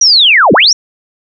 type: linear two-way sweep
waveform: sine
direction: down then up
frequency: 5930 to 146.83 to 5930 Hz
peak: -3 dBFS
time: 0.01-0.73 s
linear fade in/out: 5 ms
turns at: 0.53 s
effects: none